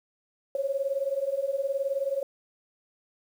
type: beating tone pair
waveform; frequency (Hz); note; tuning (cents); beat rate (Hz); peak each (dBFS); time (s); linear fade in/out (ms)
sine; 537 / 556; C5 / C#5; +45 / +5; 19; -30 / -28; 0.55-2.23; 2
effects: 9-bit